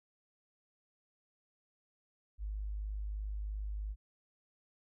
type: tone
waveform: sine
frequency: 51.5 Hz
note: G#1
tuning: 14 cents flat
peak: -36 dBFS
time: 2.38-3.96 s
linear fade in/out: 50 ms
effects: none